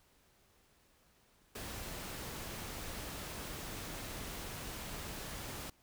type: noise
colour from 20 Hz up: pink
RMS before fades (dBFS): -44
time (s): 1.55-5.7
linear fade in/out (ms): 5
effects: pink hiss -69 dBFS RMS until 5.82 s